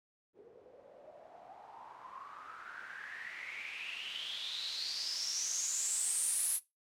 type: noise with low-pass filter sweep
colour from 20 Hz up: blue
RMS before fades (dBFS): -40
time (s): 0.33-6.6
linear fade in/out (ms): 50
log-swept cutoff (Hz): 410 to 11000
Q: 8
effects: noise-tail reverb RT60 0.2 s tail -18 dB re dry